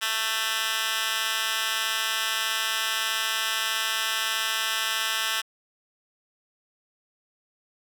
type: tone with high-pass filter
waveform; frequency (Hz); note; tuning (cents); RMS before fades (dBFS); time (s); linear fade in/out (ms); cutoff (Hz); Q
10% pulse; 221.6; A3; +13; -27; 0.01-5.42; 20; 2100; 2
effects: none